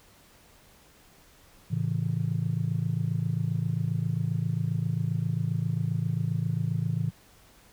sine chord, A major, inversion none, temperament just, 110 / 137.5 / 165 Hz, A2 / C#3 / E3, 0 / -14 / +2 cents, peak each -29 dBFS, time 1.7-7.11 s, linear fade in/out 20 ms, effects tanh soft clip ceiling -17 dBFS + pink hiss -57 dBFS RMS until 7.72 s

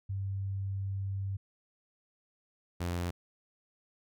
sine / sawtooth tone pair in turn, 97.6 / 87.41 Hz, G2 / F2, -7 / +2 cents, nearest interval major second, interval 191 cents, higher first, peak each -32 / -28 dBFS, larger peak second, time 0.09-1.37 / 2.8-3.11 s, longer first, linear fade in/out 10 ms, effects none

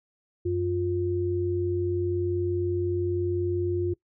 sine tone pair together, 93.34 / 352.4 Hz, F#2 / F4, +16 / +16 cents, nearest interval octave + major seventh, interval 2300 cents, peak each -29 / -25 dBFS, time 0.45-3.94 s, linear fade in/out 10 ms, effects noise-tail reverb RT60 0.1 s tail -21 dB re dry

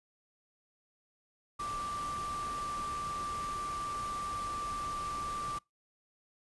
sine tone in noise, 1174.7 Hz, D6, in tune, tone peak -35 dBFS, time 1.59-5.59 s, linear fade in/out 10 ms, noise pink, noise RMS -45 dBFS, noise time 1.59-5.59 s, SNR +7 dB, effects noise-tail reverb RT60 0.2 s tail -25 dB re dry + resampled to 24000 Hz

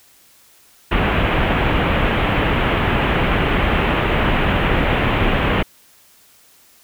pink low-pass noise, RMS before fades -17 dBFS, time 0.91-5.63 s, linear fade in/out 10 ms, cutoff 3100 Hz, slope 48 dB/octave, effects white hiss -51 dBFS RMS until 6.83 s

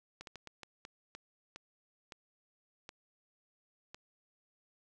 slowing click train, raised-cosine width 0.2 ms, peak -29 dBFS, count 11, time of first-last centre 0.21-3.945 s, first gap 62 ms, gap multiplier 1.37, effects none

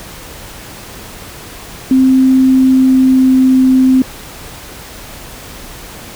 sine tone with pitch glide, 261.6 to 259.8 Hz, C4 to C4, 0 to -12 cents, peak -5 dBFS, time 1.91-4.02 s, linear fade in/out 2 ms, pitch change -12 cents, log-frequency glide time 2.36-3.62 s, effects pink hiss -31 dBFS RMS until 6.15 s

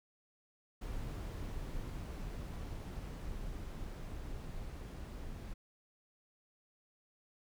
brown noise with level ramp, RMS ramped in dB -41 to -45 dBFS, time 0.81-5.54 s, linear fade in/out 10 ms, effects none

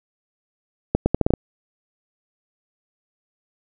accelerating click train, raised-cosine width 2 ms, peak -3 dBFS, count 7, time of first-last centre 0.95-1.337 s, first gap 110 ms, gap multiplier 0.78, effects none

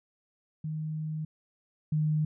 sine tone pair in turn, 155.56 / 153.51 Hz, D#3 / D#3, 0 / -23 cents, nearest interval unison, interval 23 cents, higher first, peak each -31 / -24 dBFS, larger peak second, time 0.64-1.25 / 1.92-2.25 s, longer first, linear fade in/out 5 ms, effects none

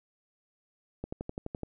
click train, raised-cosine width 2 ms, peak -22 dBFS, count 8, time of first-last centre 1.04-1.633 s, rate 11.8 Hz, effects none

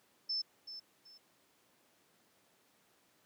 sine tone with echo, 5280 Hz, E8, 2 cents sharp, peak -33 dBFS, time 0.29-0.42 s, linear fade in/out 10 ms, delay 380 ms, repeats 2, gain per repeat -11 dB, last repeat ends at 1.18 s, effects pink hiss -70 dBFS RMS until 3.25 s + high-pass 200 Hz 12 dB/octave

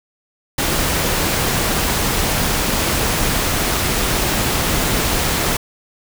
pink noise, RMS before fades -18 dBFS, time 0.58-5.57 s, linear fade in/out 5 ms, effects none

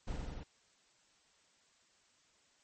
brown noise with echo, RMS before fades -39 dBFS, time 0.07-0.17 s, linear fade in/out 10 ms, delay 89 ms, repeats 3, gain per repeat -2 dB, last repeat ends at 0.437 s, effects white hiss -70 dBFS RMS until 2.63 s + MP3 32 kbps

